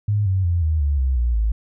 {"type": "tone with pitch steps", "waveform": "sine", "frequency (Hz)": [103.83, 94.66, 86.31, 78.69, 71.74, 65.41, 59.63, 54.37], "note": ["G#2", "F#2", "F2", "D#2", "D2", "C2", "A#1", "A1"], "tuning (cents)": [0, 40, -20, 20, -40, 0, 40, -20], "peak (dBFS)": -16, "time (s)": [0.08, 1.52], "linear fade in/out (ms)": 5, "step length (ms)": 180, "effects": []}